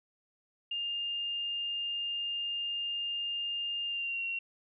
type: tone with pitch glide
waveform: sine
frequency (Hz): 2812 to 2743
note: F7 to F7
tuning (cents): +11 to -32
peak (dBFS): -32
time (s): 0.71-4.39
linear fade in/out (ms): 5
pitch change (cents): -43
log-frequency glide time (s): 3.86-4.24
effects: none